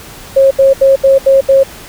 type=tone bursts; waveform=sine; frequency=541 Hz; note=C#5; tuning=42 cents flat; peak=-3 dBFS; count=6; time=0.36-1.635 s; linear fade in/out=10 ms; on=150 ms; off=75 ms; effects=pink hiss -32 dBFS RMS until 1.88 s